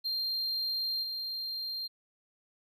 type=tone with level steps; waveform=triangle; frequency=4186 Hz; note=C8; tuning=in tune; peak=-29 / -33 dBFS; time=0.04-1.88 s; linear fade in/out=20 ms; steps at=1.02 s; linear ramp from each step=20 ms; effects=none